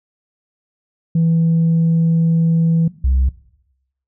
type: tone pair in turn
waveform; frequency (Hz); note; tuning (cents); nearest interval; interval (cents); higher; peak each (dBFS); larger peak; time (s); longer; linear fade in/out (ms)
sine; 164.81 / 65.4; E3 / C2; 0 / 0; octave + major third; 1600; first; -10; neither; 1.15-2.88 / 3.04-3.29; first; 5
effects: noise-tail reverb RT60 0.8 s tail -18 dB re dry + tanh soft clip ceiling -9 dBFS